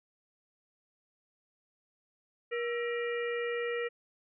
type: harmonic tone with a mistuned harmonic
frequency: 475.1 Hz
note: A#4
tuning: 33 cents sharp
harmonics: 1 / 3 / 4 / 5 / 6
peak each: -32 / -43 / -39 / -43 / -48 dBFS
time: 2.51-3.89 s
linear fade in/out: 20 ms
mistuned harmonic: 3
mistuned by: -110 cents
effects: none